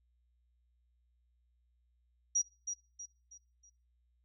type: tone with echo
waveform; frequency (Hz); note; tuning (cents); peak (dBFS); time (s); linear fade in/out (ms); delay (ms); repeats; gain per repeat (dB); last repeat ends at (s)
sine; 5750; F8; +50; -26; 2.35-2.42; 10; 320; 4; -8; 3.7
effects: noise-tail reverb RT60 0.4 s tail -25 dB re dry + added 60 Hz sine -70 dBFS peak until 4.24 s